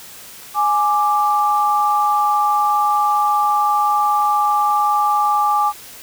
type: tone pair together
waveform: sine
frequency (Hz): 833 / 1178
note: G#5 / D6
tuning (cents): +5 / +5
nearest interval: tritone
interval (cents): 600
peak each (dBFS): -16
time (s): 0.54-5.73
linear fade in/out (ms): 50
effects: white hiss -38 dBFS RMS until 6.02 s